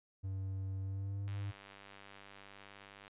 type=tone with pitch glide; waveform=triangle; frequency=96 to 100.71 Hz; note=G2 to G2; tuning=-36 to +47 cents; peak=-35 dBFS; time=0.23-1.52 s; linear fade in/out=20 ms; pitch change=+83 cents; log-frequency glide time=0.82-1.35 s
type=click train; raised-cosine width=0.3 ms; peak=-37 dBFS; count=180; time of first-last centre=1.28-3.079 s; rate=99.5 Hz
effects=resampled to 8000 Hz